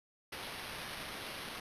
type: noise with sample-and-hold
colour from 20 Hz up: white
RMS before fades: -44 dBFS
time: 0.32-1.6 s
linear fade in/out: 5 ms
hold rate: 7350 Hz
effects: resampled to 32000 Hz